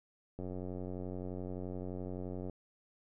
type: click train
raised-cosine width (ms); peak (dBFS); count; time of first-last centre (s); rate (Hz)
2; -29; 194; 0.39-2.497; 91.6
effects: none